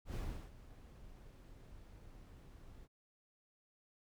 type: noise with ADSR envelope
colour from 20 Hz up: brown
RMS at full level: -40 dBFS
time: 0.05-2.88 s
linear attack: 95 ms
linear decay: 360 ms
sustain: -16 dB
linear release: 41 ms
effects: none